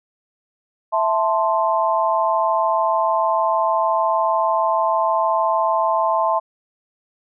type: chord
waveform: sine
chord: A minor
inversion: second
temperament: equal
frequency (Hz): 659.3 / 880 / 1046.5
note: E5 / A5 / C6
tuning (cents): 0 / 0 / 0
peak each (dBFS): -20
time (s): 0.92-6.4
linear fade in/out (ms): 20
effects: none

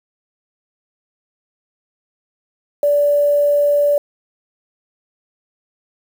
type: tone with quantisation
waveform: sine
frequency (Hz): 580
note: D5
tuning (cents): -22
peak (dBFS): -11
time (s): 2.83-3.98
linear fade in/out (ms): 2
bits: 6
effects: none

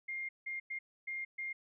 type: tone bursts at uneven times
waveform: sine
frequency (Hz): 2119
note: C7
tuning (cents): +21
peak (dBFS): -37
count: 5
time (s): 0.08-0.29 / 0.46-0.6 / 0.7-0.79 / 1.07-1.25 / 1.38-1.53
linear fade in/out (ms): 10
effects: none

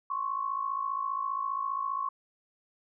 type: tone pair together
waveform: sine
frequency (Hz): 1056 / 1111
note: C6 / C#6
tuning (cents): +16 / +4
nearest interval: minor second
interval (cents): 88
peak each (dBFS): -34 / -31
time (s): 0.1-2.09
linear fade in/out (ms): 5
effects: none

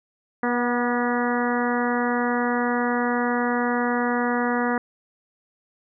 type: harmonic tone with a mistuned harmonic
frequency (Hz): 242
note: B3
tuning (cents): -35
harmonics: 1 / 2 / 3 / 4 / 5 / 6 / 7 / 8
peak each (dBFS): -24 / -27 / -29 / -30 / -31 / -32 / -32 / -33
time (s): 0.43-4.78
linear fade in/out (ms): 2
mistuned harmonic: 3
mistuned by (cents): +20
effects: none

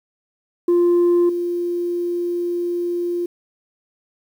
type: tone with level steps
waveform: sine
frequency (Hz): 348.8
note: F4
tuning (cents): -2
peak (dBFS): -10 / -19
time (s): 0.68-3.26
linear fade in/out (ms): 5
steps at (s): 1.29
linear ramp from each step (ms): 5
effects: tanh soft clip ceiling -11 dBFS + 8-bit

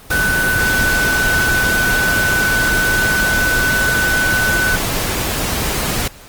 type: tone in noise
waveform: sine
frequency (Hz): 1500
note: F#6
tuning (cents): +23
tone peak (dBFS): -14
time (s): 0.11-4.76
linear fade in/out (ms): 5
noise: pink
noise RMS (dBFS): -19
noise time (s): 0.1-6.08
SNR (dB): +2
effects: pink hiss -40 dBFS RMS until 6.28 s + Opus 24 kbps

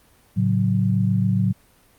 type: chord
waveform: sine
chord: F# minor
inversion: first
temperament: just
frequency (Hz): 111 / 138.75 / 185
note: A2 / C#3 / F#3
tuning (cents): +16 / +2 / 0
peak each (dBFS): -20 / -25 / -20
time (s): 0.36-1.53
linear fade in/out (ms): 20
effects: pink hiss -56 dBFS RMS until 1.98 s + Opus 32 kbps

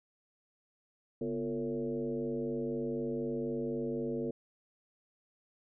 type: tone with frequency modulation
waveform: sine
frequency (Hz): 349.2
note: F4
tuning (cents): 0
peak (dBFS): -32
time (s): 1.21-4.31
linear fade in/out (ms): 5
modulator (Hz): 104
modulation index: 1.6
effects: none

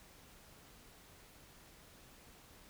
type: silence
effects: pink hiss -60 dBFS RMS until 2.69 s

